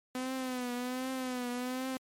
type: tone with vibrato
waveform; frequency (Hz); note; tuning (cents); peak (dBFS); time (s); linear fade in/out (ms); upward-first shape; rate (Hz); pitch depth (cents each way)
sawtooth; 252.8; B3; +41; -30; 0.15-1.97; 2; triangle; 1.3; 70
effects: MP3 64 kbps